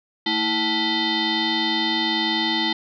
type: tone with frequency modulation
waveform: sine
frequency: 1975.5 Hz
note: B6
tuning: in tune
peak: -19 dBFS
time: 0.26-2.73 s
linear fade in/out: 5 ms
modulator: 550 Hz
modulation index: 4
effects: none